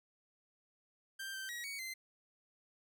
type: tone with pitch steps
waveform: sawtooth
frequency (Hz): 1577 / 1556 / 1908 / 2241 / 2071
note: G6 / G6 / A#6 / C#7 / C7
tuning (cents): +10 / -13 / +40 / +18 / -18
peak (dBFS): -38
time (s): 1.19-1.94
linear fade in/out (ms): 10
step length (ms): 150
effects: none